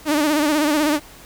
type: tone with vibrato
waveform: sawtooth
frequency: 300 Hz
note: D4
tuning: 37 cents sharp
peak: -12 dBFS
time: 0.05-1 s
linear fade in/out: 50 ms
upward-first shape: sine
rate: 16 Hz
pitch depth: 79 cents each way
effects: pink hiss -43 dBFS RMS until 1.25 s